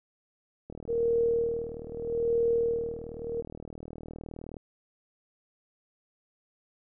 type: click train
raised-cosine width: 2 ms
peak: -28 dBFS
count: 153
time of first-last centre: 0.7-4.568 s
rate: 39.3 Hz
type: tone with tremolo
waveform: sine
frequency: 466.2 Hz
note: A#4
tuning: in tune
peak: -22 dBFS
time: 0.88-3.42 s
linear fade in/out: 20 ms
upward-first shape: sine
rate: 0.79 Hz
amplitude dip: 90%
effects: none